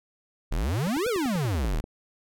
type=exponential two-way sweep; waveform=square; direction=up then down; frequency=32.55 to 514 to 32.55 Hz; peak=-25 dBFS; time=0.51-1.81 s; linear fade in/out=10 ms; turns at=1.08 s
type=click train; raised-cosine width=2 ms; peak=-25 dBFS; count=11; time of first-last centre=0.87-1.841 s; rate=10.3 Hz
effects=none